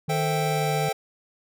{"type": "tone with pitch glide", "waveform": "triangle", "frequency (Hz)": [155.56, 151.13], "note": ["D#3", "D3"], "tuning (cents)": [0, 50], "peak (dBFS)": -24, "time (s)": [0.08, 0.89], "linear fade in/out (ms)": 5, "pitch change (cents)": -50, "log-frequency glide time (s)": [0.35, 0.71]}
{"type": "chord", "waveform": "square", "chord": "A minor seventh", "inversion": "none", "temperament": "equal", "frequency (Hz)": [440, 523.3, 659.3, 784], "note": ["A4", "C5", "E5", "G5"], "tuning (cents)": [0, 0, 0, 0], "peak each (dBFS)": [-30, -33, -34, -28], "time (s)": [0.09, 0.93], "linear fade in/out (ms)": 10}
{"effects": []}